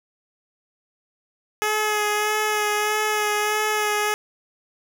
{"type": "tone with vibrato", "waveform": "10% pulse", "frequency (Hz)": 423.1, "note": "G#4", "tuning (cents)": 32, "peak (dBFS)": -12, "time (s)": [1.62, 4.14], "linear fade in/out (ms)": 0, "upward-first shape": "sine", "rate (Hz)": 1.6, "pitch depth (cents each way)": 20, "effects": []}